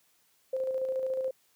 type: tone with tremolo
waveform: sine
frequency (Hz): 523.3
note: C5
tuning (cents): 0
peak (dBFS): -27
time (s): 0.53-1.31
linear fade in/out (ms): 5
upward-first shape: square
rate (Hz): 14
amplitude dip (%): 35
effects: white hiss -68 dBFS RMS until 1.55 s + high-pass 80 Hz 12 dB/octave